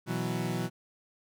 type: chord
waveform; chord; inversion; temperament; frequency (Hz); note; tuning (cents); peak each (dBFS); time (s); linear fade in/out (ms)
30% pulse; B suspended fourth; none; equal; 123.47 / 164.81 / 185; B2 / E3 / F#3; 0 / 0 / 0; -32; 0.06-0.7; 50
effects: none